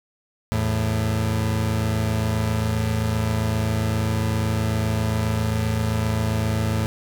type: tone pair together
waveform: 30% pulse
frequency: 82.41 / 110 Hz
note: E2 / A2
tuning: 0 / 0 cents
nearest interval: perfect fourth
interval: 500 cents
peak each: -23 / -19 dBFS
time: 0.52-6.86 s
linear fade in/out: 0 ms
effects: none